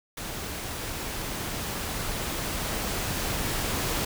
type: noise with level ramp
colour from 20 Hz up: pink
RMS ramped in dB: -35 to -28 dBFS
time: 0.17-4.05 s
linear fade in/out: 5 ms
effects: none